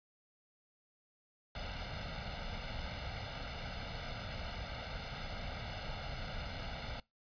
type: noise with comb filter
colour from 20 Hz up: pink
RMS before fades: -42 dBFS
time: 1.55-7 s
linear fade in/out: 2 ms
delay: 1.4 ms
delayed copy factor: +0.75
effects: noise-tail reverb RT60 0.2 s tail -23 dB re dry + resampled to 11025 Hz